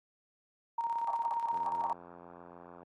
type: tone with tremolo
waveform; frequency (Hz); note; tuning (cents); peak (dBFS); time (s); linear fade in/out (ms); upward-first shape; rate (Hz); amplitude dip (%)
sine; 929; A#5; -6; -29; 0.78-1.93; 5; square; 17; 50
type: click train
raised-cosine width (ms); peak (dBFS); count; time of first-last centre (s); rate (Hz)
1; -36; 114; 1.53-2.83; 86.9
effects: high-pass 150 Hz 12 dB/octave + AAC 32 kbps

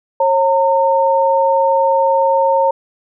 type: tone pair together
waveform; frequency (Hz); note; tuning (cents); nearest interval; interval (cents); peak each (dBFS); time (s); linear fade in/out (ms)
sine; 542.4 / 913; C#5 / A#5; -38 / -36; major sixth; 902; -13; 0.2-2.71; 5
effects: none

